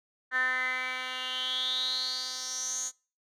10% pulse tone with band-pass filter sweep, 255.9 Hz, C4, 38 cents flat, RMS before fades -32 dBFS, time 0.31-2.92 s, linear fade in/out 50 ms, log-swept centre 1700 to 6900 Hz, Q 9.2, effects noise-tail reverb RT60 0.4 s tail -26 dB re dry

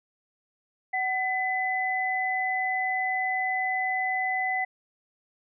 sine tone pair together, 752 / 2008 Hz, F#5 / B6, +28 / +28 cents, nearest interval octave + perfect fourth, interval 1700 cents, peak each -28 / -27 dBFS, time 0.93-4.65 s, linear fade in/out 10 ms, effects none

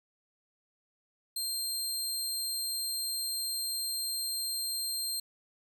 20% pulse tone, 4179 Hz, C8, 3 cents flat, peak -26 dBFS, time 1.36-5.2 s, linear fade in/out 5 ms, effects none

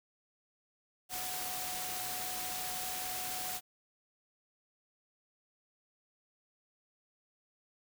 sine tone in noise, 737 Hz, F#5, 7 cents flat, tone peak -44 dBFS, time 1.09-3.61 s, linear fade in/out 50 ms, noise white, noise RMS -39 dBFS, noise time 1.09-3.61 s, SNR -8 dB, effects none

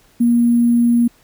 sine tone with sample-and-hold, 237.2 Hz, A#3, 30 cents sharp, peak -10 dBFS, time 0.2-1.08 s, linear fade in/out 10 ms, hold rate 11025 Hz, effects pink hiss -53 dBFS RMS until 1.23 s

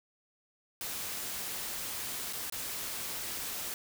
white noise with dropouts, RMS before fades -38 dBFS, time 0.81-3.74 s, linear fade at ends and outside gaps 1 ms, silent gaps 2.327-2.332 / 2.499-2.523 s, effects none

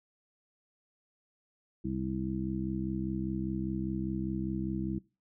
harmonic tone, 65 Hz, C2, 11 cents flat, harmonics 1 / 2 / 3 / 4 / 5, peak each -41 / -39 / -35 / -43 / -36 dBFS, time 1.84-4.99 s, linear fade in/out 10 ms, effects noise-tail reverb RT60 0.3 s tail -22 dB re dry

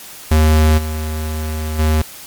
square tone with level steps, 77.78 Hz, D#2, in tune, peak -9 / -20 / -12 dBFS, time 0.31-2.02 s, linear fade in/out 5 ms, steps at 0.77 / 1.78 s, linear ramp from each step 20 ms, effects white hiss -35 dBFS RMS until 2.26 s + MP3 96 kbps

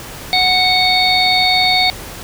harmonic tone, 740 Hz, F#5, in tune, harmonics 1 / 3 / 5 / 6, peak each -16 / -16 / -16 / -16 dBFS, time 0.33-1.9 s, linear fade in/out 0 ms, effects pink hiss -31 dBFS RMS until 2.23 s

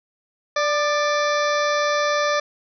harmonic tone with a mistuned harmonic, 587.3 Hz, D5, in tune, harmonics 1 / 2 / 3 / 4 / 6 / 7 / 8 / 9 / 10, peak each -21 / -23 / -26 / -31 / -33 / -36 / -36 / -36 / -36 dBFS, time 0.56-2.4 s, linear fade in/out 5 ms, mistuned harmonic 2, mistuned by +30 cents, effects none

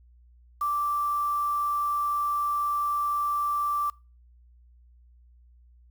sine tone with quantisation, 1171 Hz, D6, 5 cents flat, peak -24 dBFS, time 0.61-3.9 s, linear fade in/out 5 ms, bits 7, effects noise-tail reverb RT60 0.3 s tail -23 dB re dry + added 60 Hz sine -53 dBFS peak until 5.9 s

